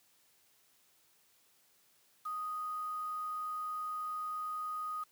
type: tone with quantisation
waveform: sine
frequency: 1244.5 Hz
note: D#6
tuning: in tune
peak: -36 dBFS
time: 2.25-5.04 s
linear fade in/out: 10 ms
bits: 9
effects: white hiss -69 dBFS RMS until 5.11 s + high-pass 80 Hz 12 dB/octave